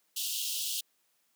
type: high-pass noise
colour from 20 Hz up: pink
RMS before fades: -34 dBFS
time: 0.16-0.81 s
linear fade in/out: 10 ms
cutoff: 2800 Hz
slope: 96 dB/octave
effects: white hiss -73 dBFS RMS until 1.35 s + high-pass 150 Hz 12 dB/octave